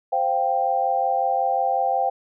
sine chord, C suspended fourth, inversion none, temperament equal, 523.3 / 698.5 / 784 Hz, C5 / F5 / G5, 0 / 0 / 0 cents, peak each -26 / -24 / -21 dBFS, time 0.12-2.1 s, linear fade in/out 10 ms, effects none

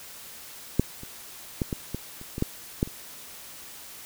clicks, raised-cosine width 3 ms, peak -6 / -27 / -12 / -15 / -17 / -29 / -19 / -10 / -9 / -27 dBFS, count 10, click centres 0.796 / 1.034 / 1.618 / 1.728 / 1.946 / 2.214 / 2.381 / 2.424 / 2.829 / 2.875 s, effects white hiss -44 dBFS RMS until 4.05 s

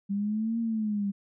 sine exponential two-way sweep, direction up then down, 196.9 to 232.1 to 196.9 Hz, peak -26 dBFS, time 0.09-1.12 s, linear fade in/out 20 ms, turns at 0.59 s, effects none

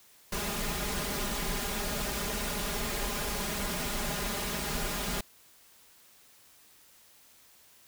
pink noise with comb filter, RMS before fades -33 dBFS, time 0.32-5.21 s, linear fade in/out 5 ms, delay 4.9 ms, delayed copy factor +1, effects white hiss -59 dBFS RMS until 7.87 s

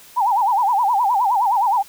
sine tone with vibrato, 880 Hz, A5, in tune, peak -14 dBFS, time 0.16-1.83 s, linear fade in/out 20 ms, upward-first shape sine, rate 9.6 Hz, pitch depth 220 cents each way, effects white hiss -45 dBFS RMS until 1.88 s

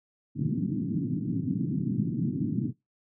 pink band-pass noise, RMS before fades -29 dBFS, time 0.35-2.73 s, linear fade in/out 50 ms, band 120 to 300 Hz, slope 48 dB/octave, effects noise-tail reverb RT60 0.2 s tail -23 dB re dry

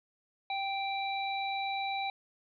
harmonic tone, 784 Hz, G5, in tune, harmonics 1 / 3 / 5, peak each -33 / -38 / -40 dBFS, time 0.5-2.1 s, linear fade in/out 2 ms, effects none

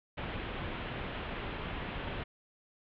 pink low-pass noise, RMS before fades -39 dBFS, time 0.17-2.24 s, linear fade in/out 10 ms, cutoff 3400 Hz, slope 48 dB/octave, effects none

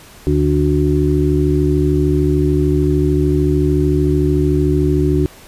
harmonic tone, 73.42 Hz, D2, in tune, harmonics 1 / 2 / 4 / 5, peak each -17 / -17 / -17 / -17 dBFS, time 0.27-5.26 s, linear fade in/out 0 ms, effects pink hiss -41 dBFS RMS until 5.47 s + resampled to 32000 Hz

